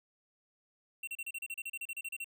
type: tone bursts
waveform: square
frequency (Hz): 2727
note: F7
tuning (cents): -42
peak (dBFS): -38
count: 16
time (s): 1.03-2.244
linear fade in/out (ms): 5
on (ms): 44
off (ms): 34
effects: none